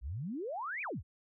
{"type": "exponential two-way sweep", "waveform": "sine", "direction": "up then down", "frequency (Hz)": [54, 2552, 54], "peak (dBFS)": -36, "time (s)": [0.01, 1.03], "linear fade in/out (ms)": 50, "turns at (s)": 0.82, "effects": []}